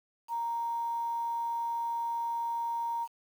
sine tone with quantisation, 932.3 Hz, A#5, in tune, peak -30 dBFS, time 0.28-3.08 s, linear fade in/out 50 ms, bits 9, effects none

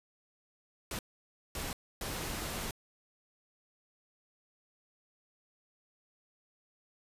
pink noise bursts at uneven times, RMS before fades -38 dBFS, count 3, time 0.91-0.99 / 1.55-1.73 / 2.01-2.71 s, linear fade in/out 2 ms, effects resampled to 32000 Hz

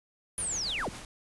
sine linear sweep, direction down, 9940 to 85.3 Hz, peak -30 dBFS, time 0.38-0.89 s, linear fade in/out 0 ms
pink noise with tremolo, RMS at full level -41 dBFS, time 0.38-1.05 s, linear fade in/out 2 ms, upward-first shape triangle, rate 7.3 Hz, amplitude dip 45%
effects resampled to 24000 Hz

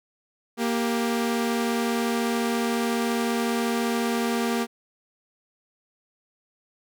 sawtooth tone pair together, 233.8 / 393.2 Hz, A#3 / G4, +5 / +5 cents, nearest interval major sixth, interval 900 cents, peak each -20 / -25 dBFS, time 0.57-4.67 s, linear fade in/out 50 ms, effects none

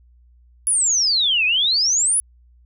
sine exponential two-way sweep, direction down then up, 10548 to 2446 to 10548 Hz, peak -15 dBFS, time 0.67-2.2 s, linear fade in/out 0 ms, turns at 1.45 s, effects added 60 Hz sine -49 dBFS peak until 2.65 s

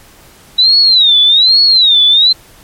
sine tone with vibrato, 3887 Hz, B7, 28 cents flat, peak -4 dBFS, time 0.58-2.33 s, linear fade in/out 10 ms, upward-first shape sine, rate 1.2 Hz, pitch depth 200 cents each way, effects pink hiss -41 dBFS RMS until 2.63 s + MP3 64 kbps

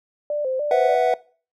sine tone with vibrato, 554.4 Hz, C#5, in tune, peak -21 dBFS, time 0.3-0.95 s, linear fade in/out 2 ms, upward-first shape square, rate 3.4 Hz, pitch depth 110 cents each way
triangle chord, B suspended fourth, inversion none, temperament just, 493.9 / 658.5 / 740.8 Hz, B4 / E5 / F#5, 0 / -2 / +2 cents, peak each -18 dBFS, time 0.71-1.14 s, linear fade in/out 2 ms
effects noise-tail reverb RT60 0.4 s tail -21 dB re dry

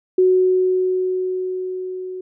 sine tone with level ramp, 370 Hz, F#4, in tune, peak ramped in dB -10 to -27 dBFS, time 0.18-2.21 s, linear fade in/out 5 ms, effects none

